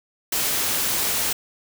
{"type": "noise", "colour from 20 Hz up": "white", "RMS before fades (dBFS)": -23, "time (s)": [0.32, 1.33], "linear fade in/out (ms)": 5, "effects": []}